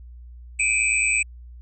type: tone cluster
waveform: sine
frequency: 2323 / 2441 / 2550 / 8030 Hz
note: D7 / D#7 / D#7 / B8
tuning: -20 / -34 / +42 / +28 cents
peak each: -24 dBFS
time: 0.59-1.23 s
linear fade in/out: 10 ms
effects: added 60 Hz sine -39 dBFS peak until 1.61 s